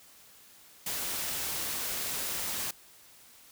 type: noise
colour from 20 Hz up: white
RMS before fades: -34 dBFS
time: 0.86-2.71 s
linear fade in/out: 5 ms
effects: white hiss -56 dBFS RMS until 3.51 s